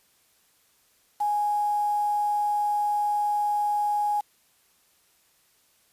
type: tone with quantisation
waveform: sine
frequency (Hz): 830.6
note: G#5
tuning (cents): 0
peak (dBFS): -22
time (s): 1.2-4.21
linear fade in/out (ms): 10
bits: 7
effects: white hiss -64 dBFS RMS until 5.92 s + resampled to 32000 Hz